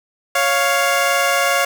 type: tone pair together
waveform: 15% pulse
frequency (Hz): 555 / 699.3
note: C#5 / F5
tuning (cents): +2 / +2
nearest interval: major third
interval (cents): 400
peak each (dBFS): -11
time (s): 0.35-1.65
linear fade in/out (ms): 5
effects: 7-bit